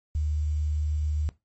sine tone with quantisation, 75.6 Hz, D#2, 49 cents flat, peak -24 dBFS, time 0.15-1.29 s, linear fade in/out 0 ms, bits 9, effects noise-tail reverb RT60 0.2 s tail -17 dB re dry + MP3 32 kbps

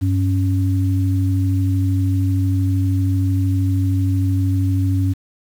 sine tone pair together, 96.71 / 277.2 Hz, G2 / C#4, -23 / 0 cents, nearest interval octave + tritone, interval 1823 cents, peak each -15 / -22 dBFS, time 0.01-5.14 s, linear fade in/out 20 ms, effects 7-bit

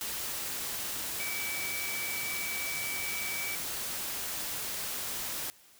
sine tone in noise, 2295 Hz, D7, 40 cents flat, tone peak -36 dBFS, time 1.2-3.55 s, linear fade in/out 0 ms, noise white, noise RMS -36 dBFS, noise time 0.01-5.5 s, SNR -3 dB, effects white hiss -59 dBFS RMS until 5.79 s

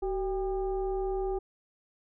sine tone with frequency modulation, 380 Hz, F#4, 46 cents sharp, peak -28 dBFS, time 0.02-1.39 s, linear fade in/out 10 ms, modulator 415 Hz, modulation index 0.73, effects none

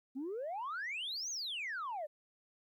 sine exponential two-way sweep, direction up then down, 250 to 6610 to 567 Hz, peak -36 dBFS, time 0.15-2.07 s, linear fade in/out 20 ms, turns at 1.3 s, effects tanh soft clip ceiling -35 dBFS + 13-bit

